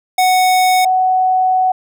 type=tone pair in turn; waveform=square / sine; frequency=740 / 745.1 Hz; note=F#5 / F#5; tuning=0 / +12 cents; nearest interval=unison; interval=12 cents; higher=second; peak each=-10 dBFS; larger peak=neither; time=0.18-0.85 / 0.85-1.72 s; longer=second; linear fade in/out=5 ms; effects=none

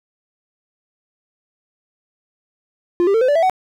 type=tone with pitch steps; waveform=triangle; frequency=349.2 / 396.5 / 450.2 / 511.3 / 580.5 / 659.2 / 748.5 Hz; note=F4 / G4 / A4 / C5 / D5 / E5 / F#5; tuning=0 / +20 / +40 / -40 / -20 / 0 / +20 cents; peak=-10 dBFS; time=3-3.497 s; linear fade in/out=0 ms; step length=71 ms; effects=none

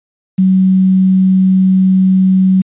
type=tone with quantisation; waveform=sine; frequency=188.2 Hz; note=F#3; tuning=30 cents sharp; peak=-6 dBFS; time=0.38-2.62 s; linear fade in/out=10 ms; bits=6; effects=resampled to 8000 Hz

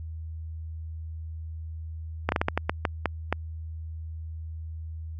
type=slowing click train; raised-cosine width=0.5 ms; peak=-8 dBFS; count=10; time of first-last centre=2.29-3.326 s; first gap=31 ms; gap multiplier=1.31; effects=added 80 Hz sine -34 dBFS peak until 5.19 s

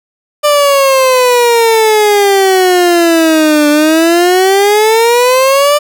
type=exponential two-way sweep; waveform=30% pulse; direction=down then up; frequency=596 to 293.6 to 596 Hz; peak=-3 dBFS; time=0.43-5.79 s; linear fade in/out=20 ms; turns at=3.69 s; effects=none

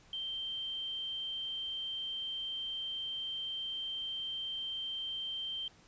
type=tone; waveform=sine; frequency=3136 Hz; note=G7; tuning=in tune; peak=-36 dBFS; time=0.13-5.68 s; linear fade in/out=2 ms; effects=pink hiss -62 dBFS RMS until 5.87 s + resampled to 16000 Hz

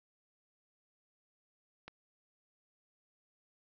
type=click; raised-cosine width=0.3 ms; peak=-30 dBFS; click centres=1.88 s; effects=resampled to 16000 Hz

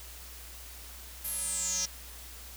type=tone with band-pass filter sweep; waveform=square; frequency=185.3 Hz; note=F#3; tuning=3 cents sharp; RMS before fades=-33 dBFS; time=1.24-1.86 s; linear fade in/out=10 ms; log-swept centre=12000 to 5600 Hz; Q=9.2; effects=added 60 Hz sine -48 dBFS peak until 2.56 s + white hiss -48 dBFS RMS until 2.56 s

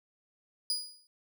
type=tone with exponential decay; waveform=35% pulse; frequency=4909 Hz; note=D#8; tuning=24 cents flat; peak=-25 dBFS; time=0.7-1.07 s; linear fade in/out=1 ms; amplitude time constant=79 ms; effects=none

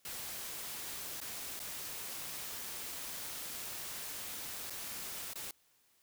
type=noise with dropouts; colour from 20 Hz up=white; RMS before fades=-43 dBFS; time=0.05-5.51 s; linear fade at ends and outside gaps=2 ms; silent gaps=1.203-1.214 / 1.593-1.6 / 4.699-4.704 / 5.335-5.356 s; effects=white hiss -71 dBFS RMS until 6.02 s

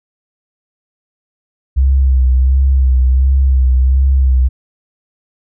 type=tone with vibrato; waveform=sine; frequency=65.41 Hz; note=C2; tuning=in tune; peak=-7 dBFS; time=1.76-4.49 s; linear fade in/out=20 ms; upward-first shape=sine; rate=1.4 Hz; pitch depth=48 cents each way; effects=none

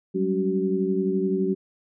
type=tone cluster; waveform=sine; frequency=187.7 / 199.4 / 282.1 / 377.8 Hz; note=F#3 / G3 / C#4 / F#4; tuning=+25 / +30 / +30 / +36 cents; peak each=-26 / -29 / -30 / -24 dBFS; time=0.14-1.55 s; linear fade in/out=20 ms; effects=none

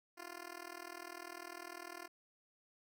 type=tone with amplitude modulation; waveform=10% pulse; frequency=349.2 Hz; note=F4; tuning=in tune; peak=-35 dBFS; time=0.17-2.08 s; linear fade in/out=20 ms; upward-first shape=sine; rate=40 Hz; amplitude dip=95%; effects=none

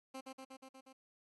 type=tone with echo; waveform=15% pulse; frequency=264.1 Hz; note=C4; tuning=16 cents sharp; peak=-38 dBFS; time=0.14-0.21 s; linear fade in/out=10 ms; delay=120 ms; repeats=6; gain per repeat=-2 dB; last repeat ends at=0.93 s; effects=AAC 32 kbps

